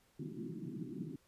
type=band-pass noise; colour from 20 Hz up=pink; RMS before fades=-44 dBFS; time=0.19-1.16 s; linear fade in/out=5 ms; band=130 to 370 Hz; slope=96 dB/octave; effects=pink hiss -71 dBFS RMS until 1.27 s + resampled to 32000 Hz